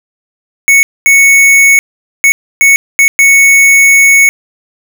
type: tone bursts at uneven times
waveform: square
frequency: 2215 Hz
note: C#7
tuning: 2 cents flat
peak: -3 dBFS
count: 6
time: 0.68-0.83 / 1.06-1.79 / 2.24-2.32 / 2.61-2.76 / 2.99-3.08 / 3.19-4.29 s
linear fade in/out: 0 ms
effects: none